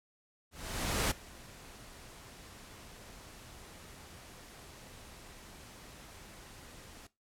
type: noise with ADSR envelope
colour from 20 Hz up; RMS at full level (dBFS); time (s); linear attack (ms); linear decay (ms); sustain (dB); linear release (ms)
pink; -30; 0.51-7.07; 600; 10; -22; 4
effects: noise-tail reverb RT60 0.2 s tail -17 dB re dry + low-pass 12000 Hz 12 dB/octave